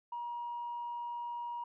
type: tone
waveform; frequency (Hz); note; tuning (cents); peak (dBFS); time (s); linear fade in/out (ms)
sine; 953; A#5; +38; -36; 0.12-1.64; 5
effects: tanh soft clip ceiling -33 dBFS